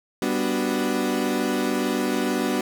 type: chord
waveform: 35% pulse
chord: G major seventh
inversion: none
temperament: equal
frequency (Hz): 196 / 246.9 / 293.7 / 370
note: G3 / B3 / D4 / F#4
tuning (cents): 0 / 0 / 0 / 0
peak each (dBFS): -28 / -24 / -26 / -26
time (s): 0.22-2.61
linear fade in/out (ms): 2
effects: none